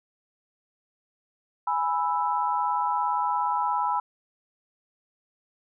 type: chord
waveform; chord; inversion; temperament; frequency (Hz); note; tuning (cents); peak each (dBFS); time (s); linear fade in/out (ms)
sine; E major; first; equal; 830.6 / 987.8 / 1318.5; G#5 / B5 / E6; 0 / 0 / 0; -28 / -25 / -31; 1.67-4; 5
effects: none